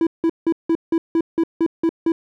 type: tone bursts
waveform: triangle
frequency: 330 Hz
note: E4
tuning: 2 cents sharp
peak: -12 dBFS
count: 10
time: 0.01-2.12 s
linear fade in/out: 2 ms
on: 58 ms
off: 170 ms
effects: none